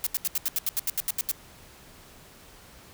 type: noise bursts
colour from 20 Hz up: blue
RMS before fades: -26 dBFS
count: 13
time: 0.04-1.314 s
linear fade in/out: 0 ms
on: 26 ms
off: 78 ms
effects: pink hiss -51 dBFS RMS until 2.93 s